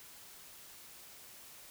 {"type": "silence", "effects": ["white hiss -54 dBFS RMS until 1.7 s"]}